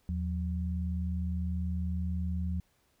sine tone pair together, 80.24 / 180 Hz, E2 / F#3, -46 / -47 cents, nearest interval octave + major second, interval 1399 cents, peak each -31 / -35 dBFS, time 0.09-2.6 s, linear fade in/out 0 ms, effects pink hiss -71 dBFS RMS until 3 s

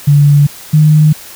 sine tone pair in turn, 144.4 / 152.99 Hz, D3 / D#3, -29 / -29 cents, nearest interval minor second, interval 100 cents, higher second, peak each -3 dBFS, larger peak neither, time 0.07-0.47 / 0.73-1.13 s, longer neither, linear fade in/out 10 ms, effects white hiss -32 dBFS RMS until 1.35 s

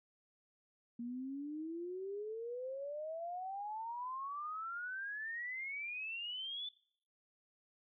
sine exponential sweep, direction up, 233.1 to 3520 Hz, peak -40 dBFS, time 0.99-6.69 s, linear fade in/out 5 ms, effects noise-tail reverb RT60 0.6 s tail -21 dB re dry

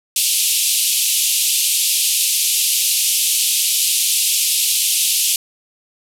white band-pass noise, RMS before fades -17 dBFS, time 0.16-5.36 s, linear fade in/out 2 ms, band 2600 to 13000 Hz, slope 48 dB/octave, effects none

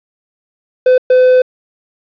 triangle tone bursts at uneven times, 508 Hz, B4, 49 cents sharp, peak -3 dBFS, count 2, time 0.86-0.98 / 1.1-1.42 s, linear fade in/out 5 ms, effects resampled to 11025 Hz + 7-bit

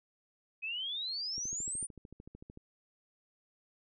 sine exponential sweep, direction up, 2506 to 9480 Hz, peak -35 dBFS, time 0.62-1.87 s, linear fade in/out 20 ms
click train, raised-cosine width 3 ms, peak -36 dBFS, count 17, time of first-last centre 1.38-2.574 s, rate 13.4 Hz
effects none

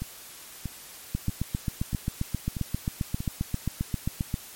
two click trains, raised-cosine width 5 ms, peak -19 / -14 dBFS, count 6 / 25, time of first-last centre 0.02-3.205 / 1.15-4.341 s, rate 1.57 / 7.52 Hz, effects white hiss -45 dBFS RMS until 4.55 s + MP3 64 kbps

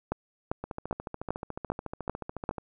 two click trains, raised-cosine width 1 ms, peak -21 / -14 dBFS, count 28 / 7, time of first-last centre 0.64-2.582 / 0.12-2.492 s, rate 13.9 / 2.53 Hz, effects none

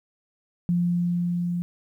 sine tone with level ramp, 174.61 Hz, F3, in tune, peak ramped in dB -19 to -24 dBFS, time 0.69-1.62 s, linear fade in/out 0 ms, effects 10-bit

